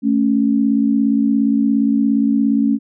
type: tone pair together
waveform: sine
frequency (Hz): 220 / 277.2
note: A3 / C#4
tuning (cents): 0 / 0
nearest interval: major third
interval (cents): 400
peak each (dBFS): -15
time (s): 0.02-2.79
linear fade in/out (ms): 50
effects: none